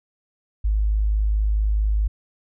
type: tone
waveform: sine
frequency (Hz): 52.3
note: G#1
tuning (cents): +13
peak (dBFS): -17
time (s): 0.64-2.08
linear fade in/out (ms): 10
effects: none